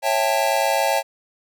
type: chord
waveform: square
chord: A dominant seventh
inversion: first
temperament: just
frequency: 550 / 660 / 792 / 880 Hz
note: C#5 / E5 / G5 / A5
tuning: -14 / +2 / +18 / 0 cents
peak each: -24 dBFS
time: 0.02-1.03 s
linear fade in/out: 50 ms
effects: none